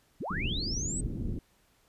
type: linear sweep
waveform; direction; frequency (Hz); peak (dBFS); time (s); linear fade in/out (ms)
sine; up; 82 to 8260; -33; 0.2-1.01; 10
type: low-pass noise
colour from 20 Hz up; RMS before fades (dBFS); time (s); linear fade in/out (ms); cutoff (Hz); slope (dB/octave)
pink; -34; 0.3-1.39; 5; 320; 24
effects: pink hiss -67 dBFS RMS until 1.88 s + resampled to 32000 Hz